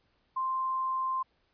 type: tone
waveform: sine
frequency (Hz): 1046.5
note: C6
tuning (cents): 0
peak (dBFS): -28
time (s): 0.36-1.23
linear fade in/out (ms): 10
effects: pink hiss -72 dBFS RMS until 1.53 s + resampled to 11025 Hz